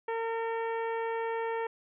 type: harmonic tone with a mistuned harmonic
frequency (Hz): 455.5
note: A#4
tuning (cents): -40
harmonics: 1 / 2 / 3 / 4 / 5 / 6 / 7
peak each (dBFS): -32 / -35 / -45 / -42 / -47 / -53 / -58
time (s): 0.08-1.67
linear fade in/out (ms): 5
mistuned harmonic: 7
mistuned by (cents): +20
effects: none